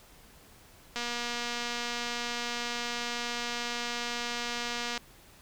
click train, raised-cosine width 0.2 ms, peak -17 dBFS, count 961, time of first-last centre 0.96-4.977 s, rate 239 Hz, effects pink hiss -56 dBFS RMS until 5.41 s

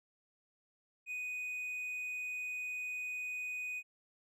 triangle tone, 2489 Hz, D#7, in tune, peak -36 dBFS, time 1.06-3.83 s, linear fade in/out 50 ms, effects none

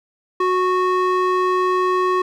square tone with band-pass filter, 367.8 Hz, F#4, 10 cents flat, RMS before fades -18 dBFS, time 0.4-2.22 s, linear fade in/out 5 ms, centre 880 Hz, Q 1.9, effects none

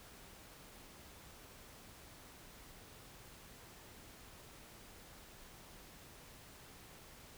silence, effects pink hiss -57 dBFS RMS until 7.37 s

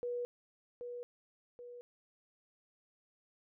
sine tone with echo, 485.2 Hz, B4, 31 cents flat, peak -35 dBFS, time 0.03-0.25 s, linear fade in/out 0 ms, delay 780 ms, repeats 2, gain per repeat -6 dB, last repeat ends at 1.81 s, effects none

